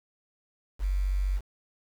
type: tone with quantisation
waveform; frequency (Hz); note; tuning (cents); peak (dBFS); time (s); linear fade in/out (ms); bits
sine; 47.43; F#1; +44; -24; 0.79-1.41; 50; 8
effects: none